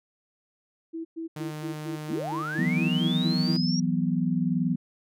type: tone bursts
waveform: sine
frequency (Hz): 327.5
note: E4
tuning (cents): -11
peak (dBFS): -31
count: 12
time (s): 0.93-3.58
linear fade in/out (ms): 20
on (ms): 120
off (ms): 110
type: tone with pitch glide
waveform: sawtooth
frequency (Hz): 152.6 to 156.44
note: D#3 to D#3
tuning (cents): -33 to +10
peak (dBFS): -30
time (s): 1.36-3.57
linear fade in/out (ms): 5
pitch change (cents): +43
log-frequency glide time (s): 2.58-3.25
type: linear sweep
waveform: sine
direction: up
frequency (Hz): 174.3 to 5700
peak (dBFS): -30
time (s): 2.1-3.8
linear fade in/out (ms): 5
type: chord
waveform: sine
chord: E suspended second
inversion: none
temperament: just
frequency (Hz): 164.81 / 185.42 / 247.2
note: E3 / F#3 / B3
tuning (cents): 0 / +4 / +2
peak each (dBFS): -27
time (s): 2.58-4.76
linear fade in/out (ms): 10
effects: none